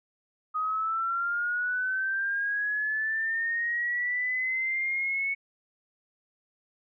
sine linear sweep, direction up, 1246 to 2217 Hz, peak -26 dBFS, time 0.54-5.35 s, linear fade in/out 20 ms, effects none

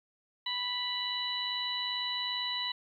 harmonic tone, 987.8 Hz, B5, in tune, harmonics 1 / 2 / 3 / 4, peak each -40 / -40 / -37 / -34 dBFS, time 0.46-2.72 s, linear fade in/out 5 ms, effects 11-bit

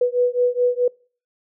sine beating tone pair, 489.7 / 494.4 Hz, B4 / B4, -15 / +2 cents, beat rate 4.7 Hz, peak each -19 dBFS, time 0.01-0.88 s, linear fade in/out 5 ms, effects noise-tail reverb RT60 0.4 s tail -25 dB re dry

